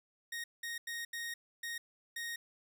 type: tone bursts at uneven times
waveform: sawtooth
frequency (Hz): 1864.7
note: A#6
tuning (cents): 0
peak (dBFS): -35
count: 6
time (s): 0.32-0.44 / 0.63-0.78 / 0.87-1.05 / 1.13-1.34 / 1.63-1.78 / 2.16-2.36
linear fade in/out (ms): 5
effects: none